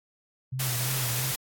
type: tone with vibrato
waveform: sine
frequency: 126.3 Hz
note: B2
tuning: 39 cents sharp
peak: -29 dBFS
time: 0.52-1.32 s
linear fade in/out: 10 ms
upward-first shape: sine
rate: 3 Hz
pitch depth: 77 cents each way
type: noise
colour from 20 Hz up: white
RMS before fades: -30 dBFS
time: 0.59-1.36 s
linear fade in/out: 10 ms
effects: AAC 64 kbps